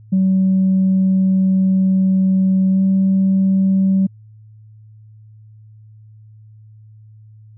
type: tone with pitch glide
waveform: sine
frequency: 189.4 to 191.71 Hz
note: F#3 to G3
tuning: +41 to -38 cents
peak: -10 dBFS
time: 0.12-4.07 s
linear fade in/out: 10 ms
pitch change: +21 cents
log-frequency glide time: 2.7-2.81 s
effects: tanh soft clip ceiling -8 dBFS + added 108 Hz sine -40 dBFS peak until 7.57 s